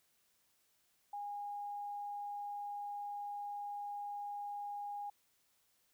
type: tone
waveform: sine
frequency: 818 Hz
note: G#5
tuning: 26 cents flat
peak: -40 dBFS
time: 1.13-5.1 s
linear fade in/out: 5 ms
effects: white hiss -75 dBFS RMS until 5.93 s